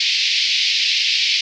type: band-pass noise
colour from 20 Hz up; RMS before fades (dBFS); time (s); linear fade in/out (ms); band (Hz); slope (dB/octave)
white; -18; 0-1.41; 5; 2200 to 5100; 48
effects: none